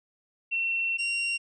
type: tone pair in turn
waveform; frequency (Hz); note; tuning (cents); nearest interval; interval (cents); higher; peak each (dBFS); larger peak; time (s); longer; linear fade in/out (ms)
sine / 40% pulse; 2712 / 2758; E7 / F7; +49 / -22; unison; 29; second; -25; neither; 0.51-0.98 / 0.98-1.38; first; 20
effects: resampled to 22050 Hz